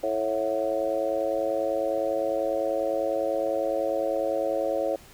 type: harmonic tone with a mistuned harmonic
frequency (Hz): 110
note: A2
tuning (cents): 0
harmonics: 3 / 4 / 5 / 6 / 7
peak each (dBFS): -33 / -33 / -26 / -31 / -35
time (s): 0.03-4.96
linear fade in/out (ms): 5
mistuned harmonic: 7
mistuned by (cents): -69
effects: pink hiss -51 dBFS RMS until 5.13 s